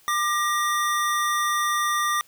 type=tone pair together; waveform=square; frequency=1194 / 1895.4 Hz; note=D6 / A#6; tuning=+28 / +28 cents; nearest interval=minor sixth; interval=800 cents; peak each=-23 / -28 dBFS; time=0.08-2.21 s; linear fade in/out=0 ms; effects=white hiss -56 dBFS RMS until 2.27 s